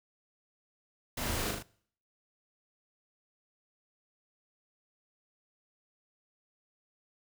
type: noise with echo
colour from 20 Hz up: pink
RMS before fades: -36 dBFS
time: 1.17-1.51 s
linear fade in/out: 5 ms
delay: 39 ms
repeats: 3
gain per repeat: -3 dB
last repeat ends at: 1.627 s
effects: noise-tail reverb RT60 0.6 s tail -23 dB re dry